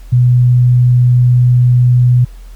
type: tone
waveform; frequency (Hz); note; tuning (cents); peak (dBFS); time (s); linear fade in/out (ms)
sine; 123.47; B2; 0; -5; 0.12-2.25; 10
effects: added 42 Hz sine -29 dBFS peak until 2.55 s + pink hiss -47 dBFS RMS until 2.55 s